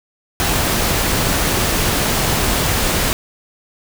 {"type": "noise", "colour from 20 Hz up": "pink", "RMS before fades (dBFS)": -17, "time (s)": [0.4, 3.13], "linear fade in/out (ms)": 0, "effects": []}